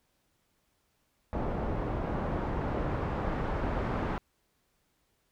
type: noise with low-pass filter sweep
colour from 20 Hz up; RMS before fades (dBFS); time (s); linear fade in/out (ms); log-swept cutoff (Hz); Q
pink; -32; 1.33-4.18; 0; 830 to 1300; 0.82
effects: pink hiss -74 dBFS RMS until 5.31 s